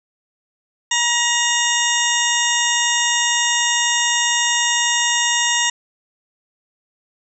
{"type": "harmonic tone with a mistuned harmonic", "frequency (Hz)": 951, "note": "A#5", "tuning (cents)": 34, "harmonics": [1, 2, 3, 4, 6, 7, 8], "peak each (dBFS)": [-24, -21, -22, -24, -25, -24, -24], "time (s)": [0.91, 5.7], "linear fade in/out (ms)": 5, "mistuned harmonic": 4, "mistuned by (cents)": -65, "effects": []}